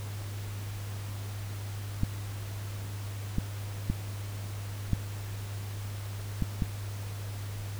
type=clicks; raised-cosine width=5 ms; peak=-14 dBFS; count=6; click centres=2.034 / 3.384 / 3.9 / 4.933 / 6.423 / 6.622 s; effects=added 101 Hz sine -35 dBFS peak until 7.79 s + pink hiss -46 dBFS RMS until 7.79 s